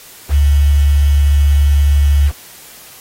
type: tone with quantisation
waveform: sine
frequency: 71.6 Hz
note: D2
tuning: 43 cents flat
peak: -7 dBFS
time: 0.29-2.32 s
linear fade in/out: 50 ms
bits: 5
effects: white hiss -38 dBFS RMS until 3 s + AAC 48 kbps